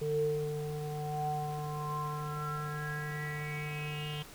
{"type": "tone with low-pass filter sweep", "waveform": "square", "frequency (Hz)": 149.6, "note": "D3", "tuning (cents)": 32, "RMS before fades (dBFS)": -36, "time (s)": [0.01, 4.23], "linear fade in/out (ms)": 10, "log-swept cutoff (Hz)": [410, 3100], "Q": 9.4, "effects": ["pink hiss -51 dBFS RMS until 4.34 s"]}